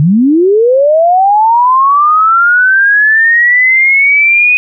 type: linear sweep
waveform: sine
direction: up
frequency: 137.1 to 2500 Hz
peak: -4 dBFS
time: 0-4.57 s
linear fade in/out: 0 ms
effects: none